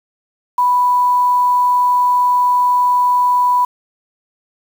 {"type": "tone with quantisation", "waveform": "sine", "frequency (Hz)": 987.8, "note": "B5", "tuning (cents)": 0, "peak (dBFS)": -10, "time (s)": [0.58, 3.65], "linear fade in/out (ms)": 5, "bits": 6, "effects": []}